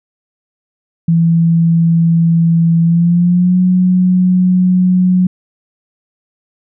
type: tone with pitch glide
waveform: sine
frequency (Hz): 166.5 to 182.62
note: E3 to F#3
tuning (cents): +18 to -22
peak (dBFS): -7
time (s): 1.08-5.27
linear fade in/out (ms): 5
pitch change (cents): +160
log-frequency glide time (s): 2.82-3.59
effects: none